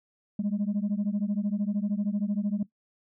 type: beating tone pair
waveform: sine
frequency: 199.5 / 212.5 Hz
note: G3 / G#3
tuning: +31 / +40 cents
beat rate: 13 Hz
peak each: -27 dBFS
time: 0.39-2.63 s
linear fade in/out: 5 ms
effects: noise-tail reverb RT60 0.1 s tail -17 dB re dry + tanh soft clip ceiling -22 dBFS